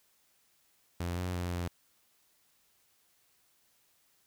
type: tone with pitch steps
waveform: sawtooth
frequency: 87 / 90.3 / 88.5 / 87.5 Hz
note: F2 / F#2 / F2 / F2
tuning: -6 / -42 / +23 / +4 cents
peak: -29 dBFS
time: 1-1.68 s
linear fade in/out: 5 ms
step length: 170 ms
effects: white hiss -70 dBFS RMS until 4.26 s